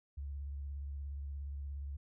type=tone with vibrato; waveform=sine; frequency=70.4 Hz; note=C#2; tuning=27 cents sharp; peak=-39 dBFS; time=0.17-1.97 s; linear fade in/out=10 ms; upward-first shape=square; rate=17 Hz; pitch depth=42 cents each way; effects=none